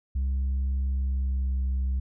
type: tone with pitch glide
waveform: sine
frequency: 66.5 to 65.24 Hz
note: C2 to C2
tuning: +29 to -4 cents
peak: -21 dBFS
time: 0.15-2 s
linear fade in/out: 10 ms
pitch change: -33 cents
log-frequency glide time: 0.84-1.63 s
effects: tanh soft clip ceiling -23 dBFS